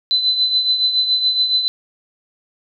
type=tone with tremolo; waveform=sine; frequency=4024 Hz; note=B7; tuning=32 cents sharp; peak=-11 dBFS; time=0.11-1.68 s; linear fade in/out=0 ms; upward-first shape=triangle; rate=7.1 Hz; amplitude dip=65%; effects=none